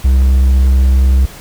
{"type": "tone", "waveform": "triangle", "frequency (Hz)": 65.41, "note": "C2", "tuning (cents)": 0, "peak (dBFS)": -4, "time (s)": [0.04, 1.26], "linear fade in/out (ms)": 10, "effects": ["pink hiss -34 dBFS RMS until 1.4 s"]}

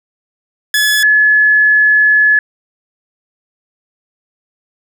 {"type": "tone pair in turn", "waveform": ["sawtooth", "sine"], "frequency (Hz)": [1709, 1709], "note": ["G#6", "G#6"], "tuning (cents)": [49, 49], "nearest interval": "unison", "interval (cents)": 0, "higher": "neither", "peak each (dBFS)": -6, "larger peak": "neither", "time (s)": [[0.74, 1.03], [1.03, 2.39]], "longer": "second", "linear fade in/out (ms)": 2, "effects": []}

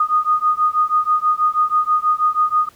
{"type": "beating tone pair", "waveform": "sine", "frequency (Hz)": [1232, 1238.2], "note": ["D#6", "D#6"], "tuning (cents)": [-17, -9], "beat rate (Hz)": 6.2, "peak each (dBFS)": -17, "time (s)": [0, 2.69], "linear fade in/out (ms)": 5, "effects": ["pink hiss -51 dBFS RMS until 2.75 s", "high-pass 60 Hz 12 dB/octave"]}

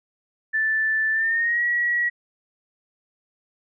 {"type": "tone with pitch glide", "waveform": "sine", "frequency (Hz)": [1760, 1919.3], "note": ["A6", "B6"], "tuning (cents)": [0, -50], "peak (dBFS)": -19, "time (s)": [0.53, 2.1], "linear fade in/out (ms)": 20, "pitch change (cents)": 150, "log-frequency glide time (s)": [1.12, 1.64], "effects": []}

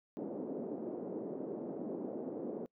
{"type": "band-pass noise", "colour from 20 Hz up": "white", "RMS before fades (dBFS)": -41, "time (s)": [0.17, 2.66], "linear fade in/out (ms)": 0, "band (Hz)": [210, 480], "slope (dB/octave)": 24, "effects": ["noise-tail reverb RT60 0.1 s tail -24 dB re dry"]}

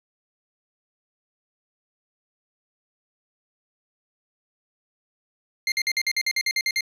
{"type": "tone bursts", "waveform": "25% pulse", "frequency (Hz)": 2104, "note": "C7", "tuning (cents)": 9, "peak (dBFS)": -17, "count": 12, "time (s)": [5.67, 6.808], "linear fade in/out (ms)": 2, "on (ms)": 49, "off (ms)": 50, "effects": ["low-pass 10000 Hz 12 dB/octave"]}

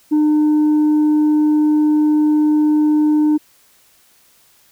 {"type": "tone", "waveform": "sine", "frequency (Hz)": 302.7, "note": "D#4", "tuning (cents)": -48, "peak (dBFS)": -8, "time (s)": [0.11, 3.38], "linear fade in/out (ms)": 20, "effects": ["tanh soft clip ceiling -10 dBFS", "white hiss -53 dBFS RMS until 4.71 s"]}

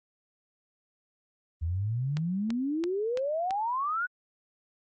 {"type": "exponential sweep", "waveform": "sine", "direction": "up", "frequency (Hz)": [77.78, 1500], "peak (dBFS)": -27, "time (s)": [1.61, 4.07], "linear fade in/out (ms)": 20}
{"type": "click train", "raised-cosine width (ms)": 0.2, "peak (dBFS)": -20, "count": 5, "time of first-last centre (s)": [2.17, 3.508], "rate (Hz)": 2.99}
{"effects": ["Opus 24 kbps"]}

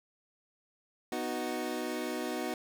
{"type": "chord", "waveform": "25% pulse", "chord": "B major", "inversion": "none", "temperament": "equal", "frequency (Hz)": [246.9, 311.1, 370], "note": ["B3", "D#4", "F#4"], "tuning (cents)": [0, 0, 0], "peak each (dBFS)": -34, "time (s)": [1.12, 2.54], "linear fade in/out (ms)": 2, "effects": []}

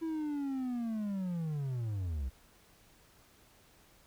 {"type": "linear sweep", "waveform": "triangle", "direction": "down", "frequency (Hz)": [329.6, 60.4], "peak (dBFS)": -31, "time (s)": [0.01, 2.3], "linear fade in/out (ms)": 20, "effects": ["pink hiss -63 dBFS RMS until 4.06 s"]}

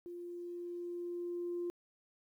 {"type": "tone with level ramp", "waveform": "sine", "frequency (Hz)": 349.2, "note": "F4", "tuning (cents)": 0, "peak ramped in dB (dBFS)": [-43, -34], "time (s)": [0.06, 1.7], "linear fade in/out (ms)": 0, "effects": ["tanh soft clip ceiling -31 dBFS", "12-bit"]}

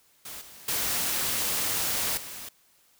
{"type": "noise with level steps", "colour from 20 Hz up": "white", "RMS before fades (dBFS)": [-40, -48, -28, -40], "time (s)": [0.25, 2.49], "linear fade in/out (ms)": 5, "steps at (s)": [0.41, 0.68, 2.17], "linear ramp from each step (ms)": 5, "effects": ["white hiss -63 dBFS RMS until 2.99 s"]}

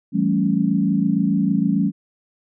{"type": "chord", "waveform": "sine", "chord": "A dominant seventh", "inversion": "second", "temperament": "equal with one note detuned", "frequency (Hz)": [164.81, 193.41, 220, 277.2], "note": ["E3", "G3", "A3", "C#4"], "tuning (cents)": [0, -23, 0, 0], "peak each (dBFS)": [-24, -19, -22, -22], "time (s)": [0.12, 1.92], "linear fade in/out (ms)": 50, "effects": []}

